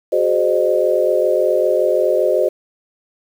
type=chord; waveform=sine; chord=Ab dominant seventh; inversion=third; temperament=equal with one note detuned; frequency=370 / 415.3 / 523.3 / 610.5 Hz; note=Gb4 / Ab4 / C5 / Eb5; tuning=0 / 0 / 0 / -33 cents; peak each=-19 / -21 / -17 / -17 dBFS; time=0.12-2.49 s; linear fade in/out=10 ms; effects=7-bit